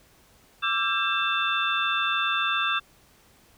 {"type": "tone cluster", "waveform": "sine", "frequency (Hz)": [1170, 1343, 1600, 2669, 3555], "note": ["D6", "E6", "G6", "E7", "A7"], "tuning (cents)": [-7, 32, 35, 21, 17], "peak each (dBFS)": -29, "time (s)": [0.62, 2.8], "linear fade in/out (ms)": 20, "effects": ["pink hiss -58 dBFS RMS until 3.57 s"]}